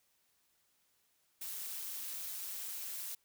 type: noise with amplitude modulation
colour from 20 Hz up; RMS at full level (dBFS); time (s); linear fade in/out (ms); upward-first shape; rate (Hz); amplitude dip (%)
blue; -40; 1.41-3.15; 5; sine; 194; 55
effects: white hiss -75 dBFS RMS until 3.24 s